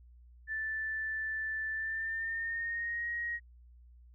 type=tone with pitch glide; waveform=sine; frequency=1760 to 1886.3 Hz; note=A6 to A#6; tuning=0 to +20 cents; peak=-33 dBFS; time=0.47-3.4 s; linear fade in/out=50 ms; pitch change=+120 cents; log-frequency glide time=1.71-3.08 s; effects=added 60 Hz sine -54 dBFS peak until 4.14 s